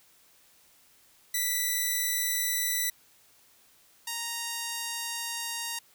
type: tone pair in turn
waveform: 5% pulse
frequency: 1975.5 / 932.3 Hz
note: B6 / A#5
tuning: 0 / 0 cents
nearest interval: octave + minor second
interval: 1300 cents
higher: first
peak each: -16 / -20 dBFS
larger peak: first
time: 1.34-2.9 / 4.07-5.79 s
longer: second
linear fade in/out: 5 ms
effects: white hiss -61 dBFS RMS until 5.94 s